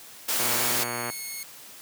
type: high-pass noise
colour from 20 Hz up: white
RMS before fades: -26 dBFS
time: 0.28-0.84 s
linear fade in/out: 10 ms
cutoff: 210 Hz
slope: 12 dB/octave
type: click train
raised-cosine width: 0.5 ms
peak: -16 dBFS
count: 85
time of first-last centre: 0.4-1.1 s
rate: 120 Hz
type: tone with pitch glide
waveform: 5% pulse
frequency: 2261 to 2179 Hz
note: C#7 to C#7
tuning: +34 to -30 cents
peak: -24 dBFS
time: 0.4-1.43 s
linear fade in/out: 0 ms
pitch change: -64 cents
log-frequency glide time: 0.53-1.23 s
effects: white hiss -46 dBFS RMS until 1.81 s + high-pass 100 Hz 12 dB/octave